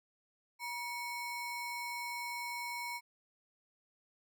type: ring-modulated tone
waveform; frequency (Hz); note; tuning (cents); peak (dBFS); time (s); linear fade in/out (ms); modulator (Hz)
square; 1590; G6; +24; -36; 0.59-3.01; 50; 635
effects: none